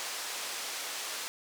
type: band-pass noise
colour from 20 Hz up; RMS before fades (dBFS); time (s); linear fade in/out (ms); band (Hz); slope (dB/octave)
white; -38; 0-1.28; 0; 450 to 7200; 12
effects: none